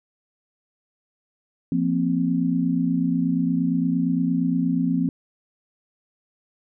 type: chord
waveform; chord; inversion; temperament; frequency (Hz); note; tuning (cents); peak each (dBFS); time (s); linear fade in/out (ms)
sine; F suspended fourth; none; equal with one note detuned; 172.61 / 233.1 / 261.6; F3 / Bb3 / C4; -20 / 0 / 0; -23 / -26 / -22; 1.72-5.09; 2
effects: none